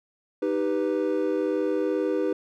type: chord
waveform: triangle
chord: Eb augmented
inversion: none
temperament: equal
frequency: 311.1 / 392 / 493.9 Hz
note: Eb4 / G4 / B4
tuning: 0 / 0 / 0 cents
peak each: -25 dBFS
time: 0.42-2.33 s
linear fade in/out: 5 ms
effects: tanh soft clip ceiling -11 dBFS